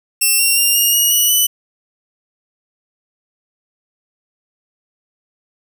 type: tone with pitch steps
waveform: 5% pulse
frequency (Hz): 2700 / 2746 / 2792 / 2839 / 2887 / 2936 / 2985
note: E7 / F7 / F7 / F7 / F#7 / F#7 / F#7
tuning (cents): +41 / -30 / -1 / +28 / -43 / -14 / +15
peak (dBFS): -3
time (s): 0.21-1.47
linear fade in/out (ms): 10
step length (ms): 180
effects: none